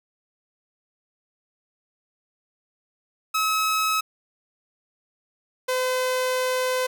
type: tone pair in turn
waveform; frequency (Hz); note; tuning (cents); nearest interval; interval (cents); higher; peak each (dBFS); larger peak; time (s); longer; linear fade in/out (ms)
sawtooth; 1285 / 510; E6 / C5; -45 / -44; octave + major third; 1599; first; -17 / -18; first; 3.34-4.01 / 5.68-6.87; second; 10
effects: none